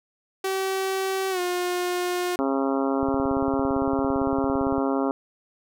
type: tone with pitch glide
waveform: sawtooth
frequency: 383.1 to 357.4 Hz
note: G4 to F4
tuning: -40 to +40 cents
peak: -20 dBFS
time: 0.44-2.36 s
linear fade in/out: 5 ms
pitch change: -120 cents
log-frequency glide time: 1.3-1.4 s
type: harmonic tone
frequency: 136.1 Hz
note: C#3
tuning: 31 cents flat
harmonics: 2 / 3 / 4 / 5 / 6 / 7 / 8 / 9 / 10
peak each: -24 / -28 / -30 / -32 / -34 / -35 / -36 / -37 / -38 dBFS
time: 2.39-5.11 s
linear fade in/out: 0 ms
type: click train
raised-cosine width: 5 ms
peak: -23 dBFS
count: 32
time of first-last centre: 3.03-4.781 s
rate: 17.7 Hz
effects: none